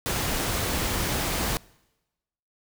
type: noise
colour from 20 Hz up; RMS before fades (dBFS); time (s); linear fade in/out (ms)
pink; -27; 0.06-1.57; 0
effects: noise-tail reverb RT60 1.0 s tail -24 dB re dry